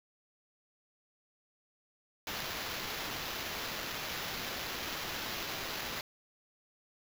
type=noise with sample-and-hold; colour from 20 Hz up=white; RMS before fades=-39 dBFS; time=2.27-6.01 s; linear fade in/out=2 ms; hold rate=8820 Hz; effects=none